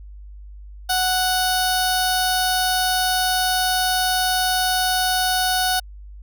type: tone with notch filter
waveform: 10% pulse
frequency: 740 Hz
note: F#5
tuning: in tune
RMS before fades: -20 dBFS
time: 0.89-5.8 s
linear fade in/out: 10 ms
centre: 2300 Hz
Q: 1
effects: added 50 Hz sine -36 dBFS peak until 6.22 s